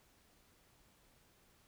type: silence
effects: pink hiss -69 dBFS RMS until 1.67 s